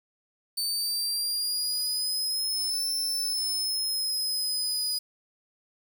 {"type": "exponential two-way sweep", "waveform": "sawtooth", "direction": "up then down", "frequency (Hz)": [4544, 5330, 4943], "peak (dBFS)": -24, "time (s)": [0.57, 4.99], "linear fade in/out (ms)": 10, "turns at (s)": 2.94, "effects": ["9-bit"]}